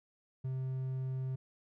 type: tone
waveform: triangle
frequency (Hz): 130.81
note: C3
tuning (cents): 0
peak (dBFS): -32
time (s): 0.44-1.36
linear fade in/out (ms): 10
effects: none